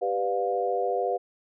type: chord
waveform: sine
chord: G dominant seventh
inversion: none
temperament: equal with one note detuned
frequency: 392 / 493.9 / 587.3 / 706.2 Hz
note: G4 / B4 / D5 / F5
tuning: 0 / 0 / 0 / +19 cents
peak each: -30 / -28 / -34 / -28 dBFS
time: 0.01-1.18 s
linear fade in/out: 20 ms
effects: none

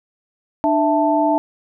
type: tone cluster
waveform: sine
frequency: 299.8 / 659 / 883 Hz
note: D4 / E5 / A5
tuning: +36 / -1 / +6 cents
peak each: -18 dBFS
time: 0.64-1.38 s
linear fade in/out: 0 ms
effects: none

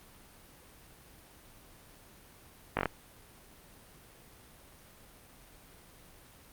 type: slowing click train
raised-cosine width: 0.5 ms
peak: -13 dBFS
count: 5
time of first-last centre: 2.77-2.857 s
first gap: 19 ms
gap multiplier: 1.09
effects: pink hiss -56 dBFS RMS until 6.52 s + Opus 32 kbps

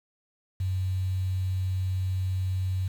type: tone with quantisation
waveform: sine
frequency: 93.4 Hz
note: F#2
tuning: 17 cents sharp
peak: -25 dBFS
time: 0.6-2.88 s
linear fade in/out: 5 ms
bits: 8
effects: none

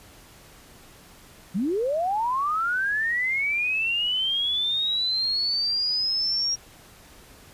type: linear sweep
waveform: sine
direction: up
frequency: 164.81 to 5640 Hz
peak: -22 dBFS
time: 1.54-6.56 s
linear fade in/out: 20 ms
effects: pink hiss -50 dBFS RMS until 7.53 s + resampled to 32000 Hz

